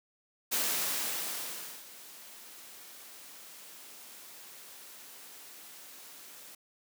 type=noise with ADSR envelope; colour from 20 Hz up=white; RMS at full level=-30 dBFS; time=0.51-6.55 s; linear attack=20 ms; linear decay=1300 ms; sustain=-20 dB; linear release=4 ms; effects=high-pass 200 Hz 12 dB/octave